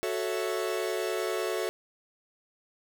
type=chord; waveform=45% pulse; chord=F# minor seventh; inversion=none; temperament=equal; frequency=370 / 440 / 554.4 / 659.3 Hz; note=F#4 / A4 / C#5 / E5; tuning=0 / 0 / 0 / 0 cents; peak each=-33 / -33 / -37 / -36 dBFS; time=0.03-1.69 s; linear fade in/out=0 ms; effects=none